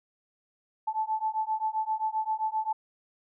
sine beating tone pair, 869 / 876.6 Hz, A5 / A5, -22 / -7 cents, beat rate 7.6 Hz, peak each -30 dBFS, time 0.87-2.73 s, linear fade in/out 10 ms, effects none

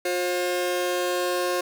sawtooth tone pair together, 357 / 535.4 Hz, F4 / C5, +38 / +40 cents, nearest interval perfect fifth, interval 702 cents, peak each -22 dBFS, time 0.05-1.61 s, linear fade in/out 5 ms, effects 9-bit

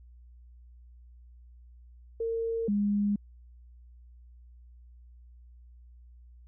sine tone pair in turn, 456.4 / 204.5 Hz, A#4 / G#3, -37 / -26 cents, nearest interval octave + major second, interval 1389 cents, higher first, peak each -28 / -24 dBFS, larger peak second, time 2.2-2.68 / 2.68-3.16 s, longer neither, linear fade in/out 5 ms, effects added 60 Hz sine -50 dBFS peak until 6.47 s

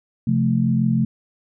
sine chord, F major, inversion second, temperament equal with one note detuned, 132.56 / 174.61 / 220 Hz, C3 / F3 / A3, +23 / 0 / 0 cents, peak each -20 / -22 / -19 dBFS, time 0.27-1.05 s, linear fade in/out 5 ms, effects none

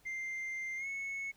sine tone with pitch glide, 2093 to 2200 Hz, C7 to C#7, 0 to -14 cents, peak -34 dBFS, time 0.05-1.32 s, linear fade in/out 20 ms, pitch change +86 cents, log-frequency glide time 0.77-0.87 s, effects tanh soft clip ceiling -36 dBFS + pink hiss -67 dBFS RMS until 1.36 s

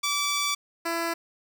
10% pulse tone pair in turn, 1156 / 334.9 Hz, D6 / E4, -28 / +27 cents, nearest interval octave + major sixth, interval 2145 cents, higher first, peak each -16 / -18 dBFS, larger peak first, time 0.03-0.55 / 0.85-1.14 s, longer first, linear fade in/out 10 ms, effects none

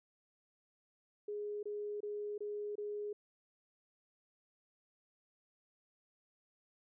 sine tone bursts, 415.3 Hz, G#4, in tune, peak -38 dBFS, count 5, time 1.28-3.13 s, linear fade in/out 5 ms, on 350 ms, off 25 ms, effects none

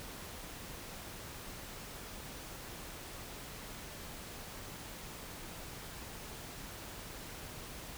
silence, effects pink hiss -47 dBFS RMS until 7.97 s

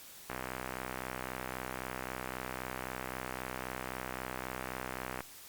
click train, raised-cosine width 0.5 ms, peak -22 dBFS, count 314, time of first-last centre 0.3-5.206 s, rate 63.8 Hz, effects white hiss -52 dBFS RMS until 5.48 s + Opus 48 kbps

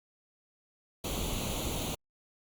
pink noise with comb filter, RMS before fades -34 dBFS, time 1.04-1.95 s, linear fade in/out 5 ms, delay 0.29 ms, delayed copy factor +0.75, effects Opus 48 kbps

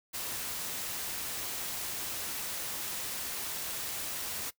white noise, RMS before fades -37 dBFS, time 0.13-4.51 s, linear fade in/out 20 ms, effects noise-tail reverb RT60 0.1 s tail -20 dB re dry

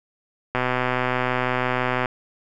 click train, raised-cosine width 0.5 ms, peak -7 dBFS, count 191, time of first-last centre 0.55-2.058 s, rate 126 Hz, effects none

